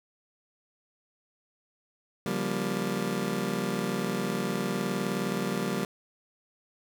25% pulse chord, G half-diminished seventh, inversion second, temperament just, 141.12 / 176.4 / 196 / 235.2 Hz, Db3 / F3 / G3 / Bb3, +31 / +18 / 0 / +16 cents, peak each -34 / -31 / -28 / -30 dBFS, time 2.26-5.85 s, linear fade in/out 2 ms, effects none

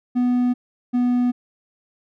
triangle tone pair in turn, 246.9 / 245.9 Hz, B3 / B3, 0 / -7 cents, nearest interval unison, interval 7 cents, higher first, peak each -14 dBFS, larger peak neither, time 0.15-0.54 / 0.93-1.32 s, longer neither, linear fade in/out 20 ms, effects none

